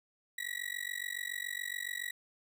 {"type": "tone with amplitude modulation", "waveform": "35% pulse", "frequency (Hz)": 1930, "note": "B6", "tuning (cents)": -40, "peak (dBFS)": -31, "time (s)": [0.38, 2.11], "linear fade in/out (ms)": 5, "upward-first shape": "sine", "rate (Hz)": 47.1, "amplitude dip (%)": 100, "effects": []}